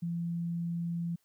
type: tone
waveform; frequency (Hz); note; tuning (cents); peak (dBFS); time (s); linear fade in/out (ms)
sine; 170; F3; -46; -31; 0.02-1.16; 10
effects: white hiss -74 dBFS RMS until 1.24 s